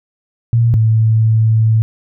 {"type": "tone pair in turn", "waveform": "sine", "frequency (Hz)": [116.54, 111.01], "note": ["A#2", "A2"], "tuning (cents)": [0, 16], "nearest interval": "minor second", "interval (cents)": 84, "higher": "first", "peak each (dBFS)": [-8, -8], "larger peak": "neither", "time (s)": [[0.53, 0.74], [0.74, 1.82]], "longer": "second", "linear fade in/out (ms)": 0, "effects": []}